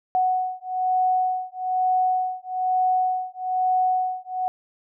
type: beating tone pair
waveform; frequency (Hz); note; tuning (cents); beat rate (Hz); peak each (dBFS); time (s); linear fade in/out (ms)
sine; 740 / 741.1; F#5 / F#5; 0 / +3; 1.1; -23; 0.15-4.48; 0
effects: none